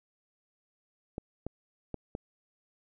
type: clicks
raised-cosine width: 2 ms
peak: -22 dBFS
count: 4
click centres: 1.181 / 1.466 / 1.943 / 2.151 s
effects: none